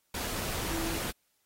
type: tone in noise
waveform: sine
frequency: 329.6 Hz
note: E4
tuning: in tune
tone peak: -35 dBFS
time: 0.7-0.98 s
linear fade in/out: 5 ms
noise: pink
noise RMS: -35 dBFS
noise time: 0.14-1.11 s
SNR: -3 dB
effects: white hiss -74 dBFS RMS until 1.45 s + AAC 48 kbps